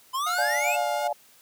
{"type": "exponential sweep", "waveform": "square", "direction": "up", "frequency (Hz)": [1008, 2734], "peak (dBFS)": -26, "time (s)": [0.13, 0.77], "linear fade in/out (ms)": 20}
{"type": "tone with vibrato", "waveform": "sawtooth", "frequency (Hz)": 710, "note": "F5", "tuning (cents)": 28, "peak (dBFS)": -26, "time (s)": [0.26, 1.08], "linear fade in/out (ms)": 10, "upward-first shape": "sine", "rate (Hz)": 2.7, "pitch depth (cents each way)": 14}
{"type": "chord", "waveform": "sine", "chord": "D diminished", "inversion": "none", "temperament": "just", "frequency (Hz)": [587.3, 704.8, 845.8], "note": ["D5", "F5", "Ab5"], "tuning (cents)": [0, 16, 31], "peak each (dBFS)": -29, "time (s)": [0.38, 1.13], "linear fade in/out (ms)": 5}
{"effects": ["white hiss -56 dBFS RMS until 1.41 s", "high-pass 100 Hz 12 dB/octave"]}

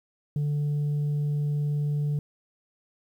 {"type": "tone", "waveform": "sine", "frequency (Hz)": 146.83, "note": "D3", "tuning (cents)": 0, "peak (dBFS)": -21, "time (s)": [0.36, 2.19], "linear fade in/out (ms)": 2, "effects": ["tanh soft clip ceiling -23 dBFS", "10-bit"]}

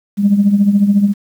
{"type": "tone with tremolo", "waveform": "sine", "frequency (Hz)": 202.2, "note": "G#3", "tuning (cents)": -46, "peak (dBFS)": -4, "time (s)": [0.17, 1.14], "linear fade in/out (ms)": 50, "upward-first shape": "triangle", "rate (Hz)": 14, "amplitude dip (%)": 75, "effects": ["tanh soft clip ceiling -1 dBFS", "7-bit"]}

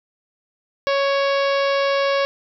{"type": "harmonic tone with a mistuned harmonic", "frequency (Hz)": 554.4, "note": "C#5", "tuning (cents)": 0, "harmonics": [1, 2, 3, 4, 5, 6, 7, 8, 9, 10], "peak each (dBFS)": [-18, -24, -28, -30, -32, -34, -35, -36, -37, -38], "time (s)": [0.87, 2.25], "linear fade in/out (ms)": 0, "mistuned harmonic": 4, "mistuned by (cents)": 20, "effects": []}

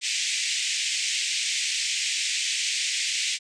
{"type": "band-pass noise", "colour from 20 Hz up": "pink", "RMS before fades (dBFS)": -27, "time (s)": [0.01, 3.39], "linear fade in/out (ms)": 50, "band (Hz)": [2100, 8400], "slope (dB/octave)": 48, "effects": ["resampled to 22050 Hz"]}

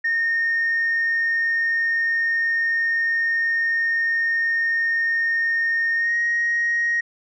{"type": "tone with pitch glide", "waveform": "sine", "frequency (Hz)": [1837, 1876.7], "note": ["A#6", "A#6"], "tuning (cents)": [-26, 11], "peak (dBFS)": -17, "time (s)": [0.04, 7.01], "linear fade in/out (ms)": 10, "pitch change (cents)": 37, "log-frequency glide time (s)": [5.96, 6.16], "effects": ["tanh soft clip ceiling -15 dBFS"]}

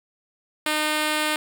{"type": "tone", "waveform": "5% pulse", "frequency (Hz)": 305.4, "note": "D#4", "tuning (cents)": -32, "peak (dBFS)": -10, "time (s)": [0.66, 1.36], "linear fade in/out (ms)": 2, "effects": []}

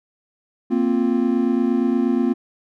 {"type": "chord", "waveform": "triangle", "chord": "Bb suspended second", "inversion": "none", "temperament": "equal", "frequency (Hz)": [233.1, 261.6, 349.2], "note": ["Bb3", "C4", "F4"], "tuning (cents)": [0, 0, 0], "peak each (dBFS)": [-18, -18, -21], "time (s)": [0.7, 2.34], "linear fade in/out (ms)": 20, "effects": []}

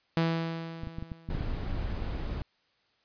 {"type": "tone with exponential decay", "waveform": "sawtooth", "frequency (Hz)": 164.81, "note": "E3", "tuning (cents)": 0, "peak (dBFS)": -19, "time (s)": [0.17, 1.6], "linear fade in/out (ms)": 0, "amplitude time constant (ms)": 310}
{"type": "clicks", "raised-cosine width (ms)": 5, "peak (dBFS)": -24, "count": 8, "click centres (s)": [0.835, 0.872, 0.985, 1.025, 1.118, 1.289, 1.35, 1.409]}
{"type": "noise", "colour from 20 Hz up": "brown", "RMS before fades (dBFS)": -33, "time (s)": [1.3, 2.42], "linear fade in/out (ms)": 2}
{"effects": ["white hiss -70 dBFS RMS until 3.04 s", "resampled to 11025 Hz"]}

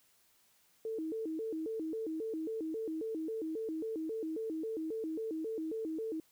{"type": "tone with vibrato", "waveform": "sine", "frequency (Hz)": 376.3, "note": "F#4", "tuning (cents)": 29, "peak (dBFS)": -35, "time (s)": [0.85, 6.2], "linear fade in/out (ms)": 2, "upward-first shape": "square", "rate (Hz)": 3.7, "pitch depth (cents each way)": 290, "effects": ["white hiss -69 dBFS RMS until 6.31 s"]}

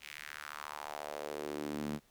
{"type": "tone with high-pass filter sweep", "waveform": "sawtooth", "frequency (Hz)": 74.2, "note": "D2", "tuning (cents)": 18, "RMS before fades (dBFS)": -42, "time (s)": [0, 2], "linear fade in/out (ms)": 50, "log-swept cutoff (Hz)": [2500, 190], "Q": 2.6, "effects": ["pink hiss -68 dBFS RMS until 2.1 s"]}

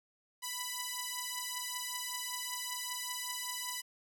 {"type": "beating tone pair", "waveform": "5% pulse", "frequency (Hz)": [989, 994.2], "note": ["B5", "B5"], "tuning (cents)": [2, 11], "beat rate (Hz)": 5.2, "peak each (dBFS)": -28, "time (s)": [0.42, 3.82], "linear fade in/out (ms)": 20, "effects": []}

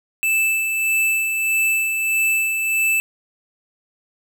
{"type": "tone with tremolo", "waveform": "square", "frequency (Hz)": 2637, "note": "E7", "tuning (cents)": 0, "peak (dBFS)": -16, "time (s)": [0.23, 3], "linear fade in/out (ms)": 0, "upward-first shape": "sine", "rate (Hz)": 1.6, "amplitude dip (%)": 40, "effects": []}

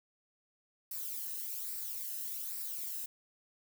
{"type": "noise with flanger", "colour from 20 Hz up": "violet", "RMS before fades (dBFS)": -40, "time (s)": [0.91, 3.06], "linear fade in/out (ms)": 5, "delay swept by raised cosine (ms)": [0.3, 0.89], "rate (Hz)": 1.2, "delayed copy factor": -0.55, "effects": []}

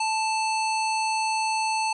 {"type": "harmonic tone", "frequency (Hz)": 880, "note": "A5", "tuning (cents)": 0, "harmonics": [1, 3, 5, 7, 9, 10], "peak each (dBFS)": [-24, -30, -33, -38, -42, -40], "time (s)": [0, 1.93], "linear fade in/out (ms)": 5, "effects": []}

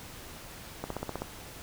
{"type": "click train", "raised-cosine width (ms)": 1, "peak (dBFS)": -19, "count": 7, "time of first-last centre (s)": [0.84, 1.22], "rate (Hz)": 15.8, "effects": ["pink hiss -46 dBFS RMS until 1.62 s"]}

